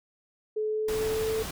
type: tone with pitch glide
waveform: sine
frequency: 430 to 441.3 Hz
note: A4 to A4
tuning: -40 to +5 cents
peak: -26 dBFS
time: 0.56-1.43 s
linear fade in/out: 10 ms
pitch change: +45 cents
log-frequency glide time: 0.69-1.3 s
type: noise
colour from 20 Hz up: pink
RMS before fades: -36 dBFS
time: 0.88-1.51 s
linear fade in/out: 5 ms
effects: none